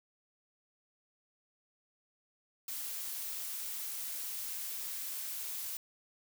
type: noise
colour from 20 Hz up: blue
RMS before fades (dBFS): -40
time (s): 2.68-5.77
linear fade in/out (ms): 2
effects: none